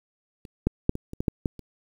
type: clicks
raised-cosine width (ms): 3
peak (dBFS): -29 / -8 / -6 / -18 / -23 / -14 / -9 / -11 / -28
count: 9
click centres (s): 0.452 / 0.67 / 0.894 / 0.954 / 1.134 / 1.205 / 1.282 / 1.458 / 1.593
effects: 8-bit